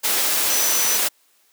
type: tone in noise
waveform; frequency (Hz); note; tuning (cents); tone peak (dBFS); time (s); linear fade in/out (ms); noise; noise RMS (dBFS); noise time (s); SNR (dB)
sine; 5950; F#8; +9; -22; 0.49-0.98; 20; white; -20; 0.03-1.09; -5
effects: white hiss -60 dBFS RMS until 1.52 s + high-pass 300 Hz 12 dB/octave